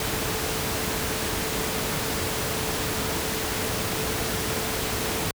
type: tone in noise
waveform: sine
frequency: 440 Hz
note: A4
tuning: in tune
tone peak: -35 dBFS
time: 0-5.31 s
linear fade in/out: 2 ms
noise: pink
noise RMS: -27 dBFS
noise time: 0-5.31 s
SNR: -11 dB
effects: high-pass 60 Hz 12 dB/octave